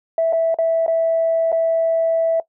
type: tone with dropouts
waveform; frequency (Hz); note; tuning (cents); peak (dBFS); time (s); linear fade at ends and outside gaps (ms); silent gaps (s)
sine; 657; E5; -6; -13; 0.18-2.4; 2; 0.326-0.331 / 0.544-0.586 / 0.864-0.879 / 1.519-1.526
effects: noise-tail reverb RT60 0.1 s tail -19 dB re dry + tanh soft clip ceiling -9 dBFS